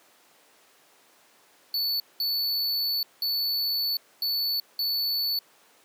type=tone bursts at uneven times; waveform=square; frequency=4462 Hz; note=C#8; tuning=11 cents sharp; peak=-25 dBFS; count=5; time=1.74-2 / 2.2-3.03 / 3.22-3.97 / 4.22-4.6 / 4.79-5.39 s; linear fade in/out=2 ms; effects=pink hiss -58 dBFS RMS until 5.84 s + high-pass 400 Hz 12 dB/octave